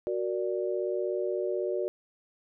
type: chord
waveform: sine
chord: Gb augmented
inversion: none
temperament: equal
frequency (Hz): 370 / 466.2 / 587.3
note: Gb4 / Bb4 / D5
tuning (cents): 0 / 0 / 0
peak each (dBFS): -30 / -34 / -33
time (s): 0.07-1.88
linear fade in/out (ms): 0
effects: none